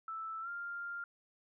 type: tone with pitch glide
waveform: sine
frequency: 1318.5 to 1396.9 Hz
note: E6 to F6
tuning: 0 to 0 cents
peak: -39 dBFS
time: 0.08-1.04 s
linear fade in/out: 2 ms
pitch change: +100 cents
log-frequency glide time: 0.41-0.49 s
effects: none